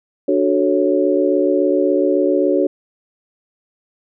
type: chord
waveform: sine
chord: D major seventh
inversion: none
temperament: equal with one note detuned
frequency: 293.7 / 370 / 437.2 / 554.4 Hz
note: D4 / F#4 / A4 / C#5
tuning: 0 / 0 / -11 / 0 cents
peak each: -18 / -17 / -21 / -18 dBFS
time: 0.28-2.67 s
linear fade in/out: 5 ms
effects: none